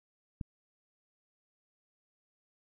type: click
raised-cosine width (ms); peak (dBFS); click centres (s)
5; -24; 0.412
effects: none